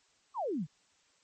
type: exponential sweep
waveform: sine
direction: down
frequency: 1196 to 132.8 Hz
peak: -31 dBFS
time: 0.34-0.67 s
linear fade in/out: 50 ms
effects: white hiss -69 dBFS RMS until 1.23 s + MP3 32 kbps